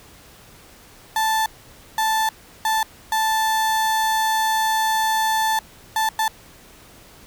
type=tone bursts at uneven times; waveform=35% pulse; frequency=880 Hz; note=A5; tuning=in tune; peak=-16 dBFS; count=6; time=1.16-1.46 / 1.98-2.29 / 2.65-2.83 / 3.12-5.59 / 5.96-6.09 / 6.19-6.28 s; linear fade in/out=2 ms; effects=pink hiss -47 dBFS RMS until 7.26 s